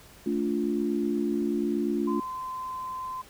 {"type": "chord", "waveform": "sine", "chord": "D minor", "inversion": "second", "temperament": "equal with one note detuned", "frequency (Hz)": [220, 288.3, 349.2], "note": ["A3", "D4", "F4"], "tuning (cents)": [0, -32, 0], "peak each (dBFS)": -29, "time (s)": [0.26, 2.2], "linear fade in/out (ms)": 5}
{"type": "tone", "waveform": "sine", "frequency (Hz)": 1030, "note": "C6", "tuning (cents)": -28, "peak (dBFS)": -32, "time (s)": [2.07, 3.22], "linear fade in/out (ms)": 10}
{"effects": ["pink hiss -52 dBFS RMS until 3.29 s"]}